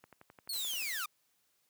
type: click train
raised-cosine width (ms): 0.5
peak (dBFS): -38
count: 10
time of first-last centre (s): 0.04-0.823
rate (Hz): 11.5
type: linear sweep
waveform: sawtooth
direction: down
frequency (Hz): 4475 to 1163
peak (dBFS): -33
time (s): 0.49-1.06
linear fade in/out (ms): 5
type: noise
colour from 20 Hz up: blue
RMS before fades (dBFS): -42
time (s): 0.53-1.05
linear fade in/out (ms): 0
effects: white hiss -75 dBFS RMS until 1.69 s + high-pass 80 Hz 12 dB/octave